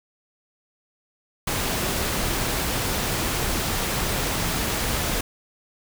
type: noise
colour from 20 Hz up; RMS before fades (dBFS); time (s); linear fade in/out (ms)
pink; -25; 1.47-5.21; 5
effects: none